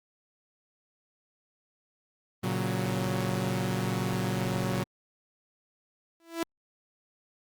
sawtooth chord, F# major, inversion first, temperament equal, 116.54 / 138.59 / 185 Hz, A#2 / C#3 / F#3, 0 / 0 / 0 cents, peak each -28 / -30 / -27 dBFS, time 2.43-4.84 s, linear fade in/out 10 ms
sawtooth tone with exponential growth, 332.7 Hz, E4, 16 cents sharp, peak -21 dBFS, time 6.2-6.43 s, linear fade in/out 1 ms, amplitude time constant 48 ms
effects Opus 32 kbps

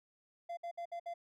triangle tone bursts, 687 Hz, F5, 29 cents flat, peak -37 dBFS, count 5, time 0.49-1.14 s, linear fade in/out 10 ms, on 82 ms, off 60 ms, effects none

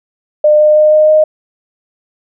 sine tone with pitch steps, 603 / 606.8 / 610.7 / 614.6 / 618.5 Hz, D5 / D#5 / D#5 / D#5 / D#5, +46 / -44 / -32 / -21 / -10 cents, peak -4 dBFS, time 0.44-1.24 s, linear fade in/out 5 ms, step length 160 ms, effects none

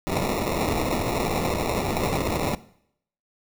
blue noise with sample-and-hold, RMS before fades -25 dBFS, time 0.07-2.55 s, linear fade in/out 0 ms, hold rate 1575 Hz, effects noise-tail reverb RT60 0.7 s tail -19 dB re dry

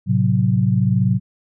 sine chord, F# diminished, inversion first, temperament equal, 110 / 130.81 / 185 Hz, A2 / C3 / F#3, 0 / 0 / 0 cents, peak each -18 dBFS, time 0.06-1.2 s, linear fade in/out 50 ms, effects none

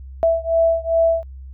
sine beating tone pair, 659.3 / 661.8 Hz, E5 / E5, 0 / +7 cents, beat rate 2.5 Hz, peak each -17 / -18 dBFS, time 0.23-1.23 s, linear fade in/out 0 ms, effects added 66 Hz sine -33 dBFS peak until 1.53 s

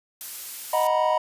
blue noise, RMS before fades -34 dBFS, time 0.21-0.87 s, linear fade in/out 0 ms
triangle chord, B major seventh, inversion first, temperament equal with one note detuned, 622.3 / 740 / 942.6 / 987.8 Hz, D#5 / F#5 / A#5 / B5, 0 / 0 / +19 / 0 cents, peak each -21 / -25 / -24 / -23 dBFS, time 0.73-1.18 s, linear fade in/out 5 ms
effects resampled to 32000 Hz

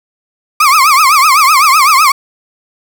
35% pulse tone with vibrato, 1163 Hz, D6, 17 cents flat, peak -3 dBFS, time 0.6-2.12 s, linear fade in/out 5 ms, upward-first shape triangle, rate 7.9 Hz, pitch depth 220 cents each way, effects 7-bit

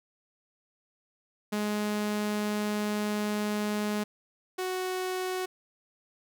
sawtooth tone pair in turn, 209.4 / 370.1 Hz, G#3 / F#4, +15 / 0 cents, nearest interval minor seventh, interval 985 cents, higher second, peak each -24 / -26 dBFS, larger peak first, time 1.52-4.04 / 4.58-5.46 s, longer first, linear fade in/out 10 ms, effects none

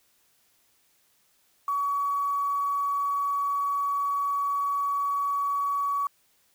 sine tone with quantisation, 1131 Hz, C#6, 34 cents sharp, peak -24 dBFS, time 1.68-6.07 s, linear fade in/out 2 ms, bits 8, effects white hiss -66 dBFS RMS until 6.54 s

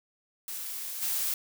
blue noise with level steps, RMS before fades -37 / -30 dBFS, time 0.48-1.34 s, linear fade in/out 2 ms, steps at 1.01 s, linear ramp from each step 20 ms, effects none

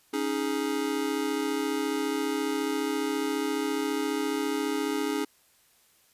square chord, C# suspended second, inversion none, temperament just, 277.2 / 311.8 / 415.8 Hz, C#4 / D#4 / G#4, 0 / +4 / +2 cents, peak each -32 dBFS, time 0.13-5.25 s, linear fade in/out 10 ms, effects white hiss -63 dBFS RMS until 6.13 s + resampled to 32000 Hz

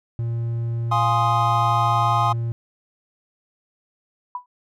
triangle tone, 116.54 Hz, A#2, in tune, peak -20 dBFS, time 0.19-2.52 s, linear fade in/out 0 ms
triangle chord, F minor seventh, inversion none, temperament equal, 698.5 / 830.6 / 1046.5 / 1244.5 Hz, F5 / Ab5 / C6 / Eb6, 0 / 0 / 0 / 0 cents, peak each -24 / -21 / -20 / -21 dBFS, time 0.91-2.33 s, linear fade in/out 10 ms
sine tone with exponential decay, 987.8 Hz, B5, in tune, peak -22 dBFS, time 4.35-4.46 s, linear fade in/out 2 ms, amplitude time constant 23 ms
effects none

